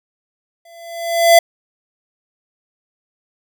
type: tone with exponential growth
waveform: square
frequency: 675 Hz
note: E5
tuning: 41 cents sharp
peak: -4 dBFS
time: 0.65-1.39 s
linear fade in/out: 5 ms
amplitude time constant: 160 ms
effects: none